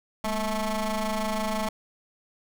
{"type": "ring-modulated tone", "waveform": "20% pulse", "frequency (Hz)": 220, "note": "A3", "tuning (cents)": 0, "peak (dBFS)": -18, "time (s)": [0.24, 1.69], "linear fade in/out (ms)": 5, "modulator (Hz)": 427, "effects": []}